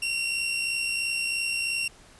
sawtooth tone pair together, 2686 / 2749 Hz, E7 / F7, +32 / -28 cents, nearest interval unison, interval 40 cents, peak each -32 / -23 dBFS, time 0.02-1.88 s, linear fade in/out 5 ms, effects pink hiss -53 dBFS RMS until 2.19 s + resampled to 24000 Hz

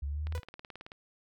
sine exponential sweep, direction up, 69 to 82.41 Hz, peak -32 dBFS, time 0.02-0.4 s, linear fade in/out 10 ms
click train, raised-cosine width 0.3 ms, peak -29 dBFS, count 13, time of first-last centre 0.27-0.919 s, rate 18.5 Hz
sawtooth tone with exponential decay, 493.9 Hz, B4, in tune, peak -32 dBFS, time 0.35-0.45 s, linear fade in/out 1 ms, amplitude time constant 20 ms
effects none

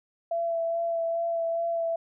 sine tone with vibrato, 670 Hz, E5, 28 cents sharp, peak -25 dBFS, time 0.31-1.96 s, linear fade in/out 5 ms, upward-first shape sine, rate 2.4 Hz, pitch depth 16 cents each way, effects none

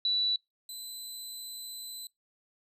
sine / 20% pulse tone pair in turn, 3951 / 4022 Hz, B7 / B7, 0 / +31 cents, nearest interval unison, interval 31 cents, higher second, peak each -25 / -34 dBFS, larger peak first, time 0.05-0.36 / 0.69-2.07 s, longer second, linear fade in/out 2 ms, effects noise-tail reverb RT60 0.2 s tail -26 dB re dry + resampled to 32000 Hz

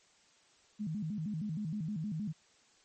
sine tone with vibrato, 182.2 Hz, F#3, 26 cents flat, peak -34 dBFS, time 0.79-2.33 s, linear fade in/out 20 ms, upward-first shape square, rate 6.4 Hz, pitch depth 250 cents each way, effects white hiss -66 dBFS RMS until 2.84 s + MP3 32 kbps

